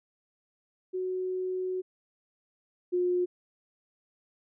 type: tone pair in turn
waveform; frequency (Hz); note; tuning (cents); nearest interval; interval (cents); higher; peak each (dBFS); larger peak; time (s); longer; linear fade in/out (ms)
sine; 370 / 358.2; F#4 / F4; 0 / +44; minor second; 56; first; -29 / -24; second; 0.93-1.82 / 2.92-3.26; first; 20
effects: none